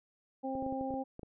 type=harmonic tone; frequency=265.6 Hz; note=C4; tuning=26 cents sharp; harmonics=1 / 2 / 3; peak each=-37 / -39 / -39 dBFS; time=0.43-1.04 s; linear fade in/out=20 ms
type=clicks; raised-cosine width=2 ms; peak=-31 dBFS; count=9; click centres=0.553 / 0.625 / 0.664 / 0.725 / 0.811 / 0.907 / 0.94 / 1.194 / 1.232 s
effects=none